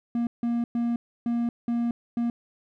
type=tone bursts at uneven times; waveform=triangle; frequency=236 Hz; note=A#3; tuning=22 cents sharp; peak=-21 dBFS; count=6; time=0.15-0.27 / 0.43-0.64 / 0.75-0.96 / 1.26-1.49 / 1.68-1.91 / 2.17-2.3 s; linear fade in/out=2 ms; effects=none